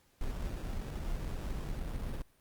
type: noise with sample-and-hold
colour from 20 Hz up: brown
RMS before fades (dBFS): -37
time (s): 0.21-2.22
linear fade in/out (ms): 2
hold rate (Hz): 2100
effects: pink hiss -69 dBFS RMS until 2.4 s + Opus 48 kbps